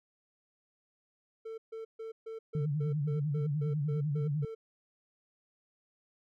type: tone bursts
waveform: triangle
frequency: 447.1 Hz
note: A4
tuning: 28 cents sharp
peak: -37 dBFS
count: 12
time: 1.45-4.55 s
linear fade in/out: 10 ms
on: 130 ms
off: 140 ms
type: tone with vibrato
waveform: sine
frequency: 147.6 Hz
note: D3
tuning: 9 cents sharp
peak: -29 dBFS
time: 2.55-4.45 s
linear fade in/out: 2 ms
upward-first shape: sine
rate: 10 Hz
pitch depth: 99 cents each way
effects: none